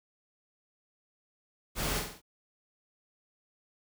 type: noise with echo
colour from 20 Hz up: pink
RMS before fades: -33 dBFS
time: 1.75-2.03 s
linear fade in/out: 50 ms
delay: 47 ms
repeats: 4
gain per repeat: -5 dB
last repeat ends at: 2.218 s
effects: none